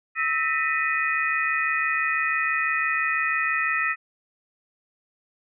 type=tone cluster; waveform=sine; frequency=1304 / 1822 / 1968 / 2493 Hz; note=E6 / A#6 / B6 / D#7; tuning=-19 / -40 / -7 / +3 cents; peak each=-27 dBFS; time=0.15-3.96 s; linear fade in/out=50 ms; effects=none